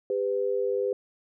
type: tone pair together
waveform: sine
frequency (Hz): 400 / 501.1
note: G4 / B4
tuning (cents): +35 / +25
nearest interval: major third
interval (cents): 390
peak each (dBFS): -27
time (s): 0.1-0.93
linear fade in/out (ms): 2
effects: none